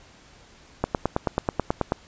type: click train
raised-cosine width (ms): 1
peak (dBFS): -7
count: 11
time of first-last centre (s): 0.84-1.921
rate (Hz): 9.25
effects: pink hiss -52 dBFS RMS until 2.07 s + resampled to 16000 Hz